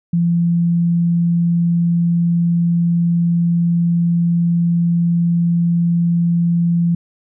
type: tone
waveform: sine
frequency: 170.7 Hz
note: F3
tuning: 39 cents flat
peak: -12 dBFS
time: 0.13-6.95 s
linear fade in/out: 5 ms
effects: none